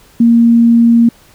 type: tone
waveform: sine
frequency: 233.1 Hz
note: A#3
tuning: in tune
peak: -4 dBFS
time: 0.2-1.09 s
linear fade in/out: 5 ms
effects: pink hiss -45 dBFS RMS until 1.34 s